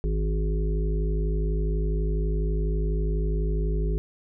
harmonic tone, 52.1 Hz, G#1, 6 cents sharp, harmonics 1 / 3 / 5 / 7 / 8, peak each -23 / -31 / -41 / -36 / -35 dBFS, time 0.04-3.98 s, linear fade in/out 0 ms, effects none

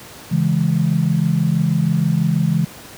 sine chord, C# minor, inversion none, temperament equal, 138.59 / 164.81 / 207.7 Hz, C#3 / E3 / G#3, 0 / 0 / 0 cents, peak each -19 / -16 / -21 dBFS, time 0.31-2.65 s, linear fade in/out 10 ms, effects pink hiss -38 dBFS RMS until 2.97 s + high-pass 80 Hz 12 dB/octave

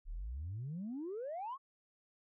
sine exponential sweep, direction up, 33.1 to 1140 Hz, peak -38 dBFS, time 0.05-1.58 s, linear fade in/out 50 ms, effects tanh soft clip ceiling -36 dBFS

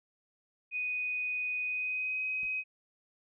sine tone with pitch glide, 2489 to 2524 Hz, D#7 to D#7, 0 to +24 cents, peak -31 dBFS, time 0.71-2.64 s, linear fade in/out 50 ms, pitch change +24 cents, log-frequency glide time 1.63-2.22 s
brown noise with exponential decay, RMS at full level -46 dBFS, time 2.43-2.5 s, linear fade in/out 1 ms, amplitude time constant 15 ms
effects none

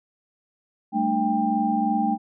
sine tone cluster, 199.8 / 222.9 / 298.4 / 793 Hz, G3 / A3 / D4 / G5, +33 / +23 / +28 / +20 cents, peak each -29 / -24 / -28 / -23 dBFS, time 0.92-2.18 s, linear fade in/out 50 ms, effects none

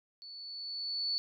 sine tone with level ramp, 4455 Hz, C#8, 8 cents sharp, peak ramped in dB -46 to -29 dBFS, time 0.22-1.18 s, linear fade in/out 0 ms, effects none

